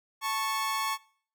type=tone pair together; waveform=sawtooth; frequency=880 / 1103.9 Hz; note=A5 / C#6; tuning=0 / -8 cents; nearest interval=major third; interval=392 cents; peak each=-30 / -26 dBFS; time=0.21-0.98 s; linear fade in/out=50 ms; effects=noise-tail reverb RT60 0.5 s tail -22 dB re dry